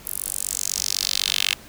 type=tone with high-pass filter sweep; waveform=10% pulse; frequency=48.03 Hz; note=G1; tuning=35 cents flat; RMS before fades=-25 dBFS; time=0.05-1.54 s; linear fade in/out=10 ms; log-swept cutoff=12000 to 2800 Hz; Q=2.5; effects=pink hiss -45 dBFS RMS until 1.68 s